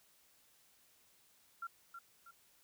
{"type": "tone with echo", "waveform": "sine", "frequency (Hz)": 1371, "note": "F6", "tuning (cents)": -32, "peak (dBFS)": -40, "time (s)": [1.62, 1.67], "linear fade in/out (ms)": 5, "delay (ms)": 320, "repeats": 2, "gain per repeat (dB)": -7, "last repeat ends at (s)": 2.31, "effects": ["white hiss -69 dBFS RMS until 2.63 s"]}